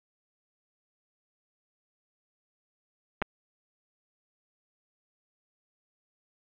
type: clicks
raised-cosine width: 0.5 ms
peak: -14 dBFS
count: 2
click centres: 3.218 / 3.223 s
effects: resampled to 8000 Hz + 7-bit